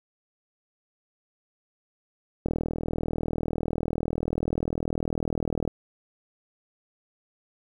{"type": "click train", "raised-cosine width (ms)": 2, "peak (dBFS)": -14, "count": 130, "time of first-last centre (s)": [2.46, 5.677], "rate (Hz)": 40.1, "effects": ["9-bit"]}